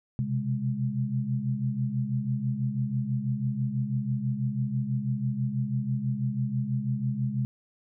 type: tone cluster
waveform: sine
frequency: 126.5 / 132.6 / 206.7 Hz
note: B2 / C3 / G#3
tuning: +42 / +23 / -8 cents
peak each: -31 / -29 / -31 dBFS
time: 0.19-7.45 s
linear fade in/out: 0 ms
effects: none